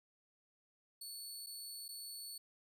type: tone with dropouts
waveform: 20% pulse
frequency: 4435 Hz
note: C#8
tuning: in tune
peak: -40 dBFS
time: 1.01-2.38 s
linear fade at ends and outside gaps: 5 ms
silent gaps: 1.463-1.468 / 1.882-1.888 s
effects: none